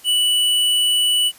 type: tone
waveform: square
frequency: 2960 Hz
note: F#7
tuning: in tune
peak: -15 dBFS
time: 0.04-1.32 s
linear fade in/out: 50 ms
effects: white hiss -46 dBFS RMS until 1.38 s + resampled to 32000 Hz

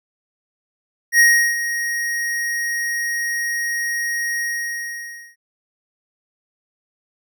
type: tone with ADSR envelope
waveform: square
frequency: 1878 Hz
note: A#6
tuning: 12 cents sharp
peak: -9 dBFS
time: 1.12-5.36 s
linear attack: 72 ms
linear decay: 360 ms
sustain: -12 dB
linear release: 950 ms
effects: none

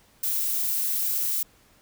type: noise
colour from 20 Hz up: violet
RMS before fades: -26 dBFS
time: 0.23-1.43 s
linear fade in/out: 5 ms
effects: pink hiss -59 dBFS RMS until 1.81 s

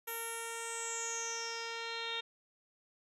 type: tone with low-pass filter sweep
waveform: 10% pulse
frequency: 460 Hz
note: A#4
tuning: 23 cents flat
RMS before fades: -40 dBFS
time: 0.07-2.21 s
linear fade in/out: 10 ms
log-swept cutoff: 12000 to 3600 Hz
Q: 9.9
effects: none

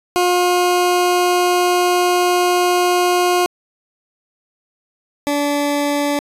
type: tone pair in turn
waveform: 20% pulse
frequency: 357.1 / 288.9 Hz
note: F4 / D4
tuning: +39 / -28 cents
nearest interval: major third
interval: 367 cents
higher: first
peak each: -8 / -11 dBFS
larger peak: first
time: 0.16-3.46 / 5.27-6.19 s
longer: first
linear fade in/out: 0 ms
effects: resampled to 32000 Hz

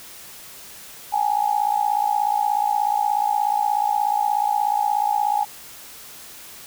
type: tone with amplitude modulation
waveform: sine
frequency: 830.6 Hz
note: G#5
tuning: in tune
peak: -14 dBFS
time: 1.12-5.45 s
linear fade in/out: 20 ms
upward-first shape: sine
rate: 56.7 Hz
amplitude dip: 85%
effects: white hiss -41 dBFS RMS until 6.66 s

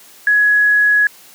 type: tone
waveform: sine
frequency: 1678 Hz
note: G#6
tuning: 17 cents sharp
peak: -9 dBFS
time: 0.27-1.07 s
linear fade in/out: 2 ms
effects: white hiss -43 dBFS RMS until 1.34 s + high-pass 150 Hz 12 dB/octave

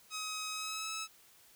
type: tone with pitch glide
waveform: 10% pulse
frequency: 1268 to 1299.1 Hz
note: D#6 to E6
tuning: +32 to -26 cents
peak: -29 dBFS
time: 0.1-1.08 s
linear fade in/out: 50 ms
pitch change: +42 cents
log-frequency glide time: 0.51-0.9 s
effects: white hiss -62 dBFS RMS until 1.55 s

